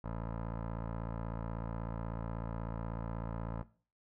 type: tone with low-pass filter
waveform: 15% pulse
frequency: 56.3 Hz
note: A1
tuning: 40 cents sharp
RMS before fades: -40 dBFS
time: 0.04-3.63 s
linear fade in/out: 5 ms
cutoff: 1100 Hz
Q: 1.9
effects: noise-tail reverb RT60 0.4 s tail -17 dB re dry